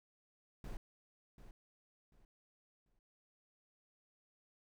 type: noise with echo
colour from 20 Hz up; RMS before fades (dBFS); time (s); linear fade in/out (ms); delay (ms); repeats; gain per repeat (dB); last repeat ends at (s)
brown; -44; 0.64-0.77; 2; 740; 3; -11; 2.99
effects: none